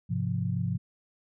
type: chord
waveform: sine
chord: F minor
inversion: first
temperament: equal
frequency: 103.83 / 130.81 / 174.61 Hz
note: Ab2 / C3 / F3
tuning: 0 / 0 / 0 cents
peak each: -31 dBFS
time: 0.09-0.78 s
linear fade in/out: 20 ms
effects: none